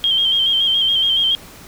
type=tone with vibrato; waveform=sine; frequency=3181 Hz; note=G7; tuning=25 cents sharp; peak=-13 dBFS; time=0.04-1.35 s; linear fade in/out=0 ms; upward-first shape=square; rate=7.1 Hz; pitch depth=34 cents each way; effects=pink hiss -40 dBFS RMS until 1.67 s